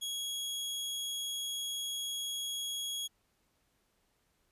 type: tone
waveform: sawtooth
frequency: 3322 Hz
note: G#7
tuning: in tune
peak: -32 dBFS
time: 0.01-3.08 s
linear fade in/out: 20 ms
effects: pink hiss -75 dBFS RMS until 4.51 s + resampled to 32000 Hz